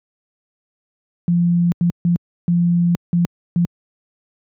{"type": "tone bursts at uneven times", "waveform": "sine", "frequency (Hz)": 173, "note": "F3", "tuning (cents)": -16, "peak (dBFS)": -12, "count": 6, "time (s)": [[1.28, 1.72], [1.81, 1.9], [2.05, 2.16], [2.48, 2.95], [3.13, 3.25], [3.56, 3.65]], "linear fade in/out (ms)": 0, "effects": ["high-pass 100 Hz 12 dB/octave"]}